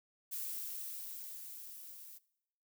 violet noise with level ramp, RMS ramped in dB -40 to -53 dBFS, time 0.31-2.19 s, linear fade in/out 20 ms, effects noise-tail reverb RT60 0.8 s tail -21 dB re dry

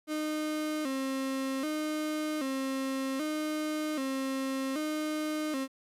35% pulse tone with vibrato, 286.3 Hz, D4, 44 cents flat, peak -29 dBFS, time 0.07-5.68 s, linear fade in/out 50 ms, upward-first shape square, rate 0.64 Hz, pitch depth 120 cents each way, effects resampled to 32000 Hz + 11-bit

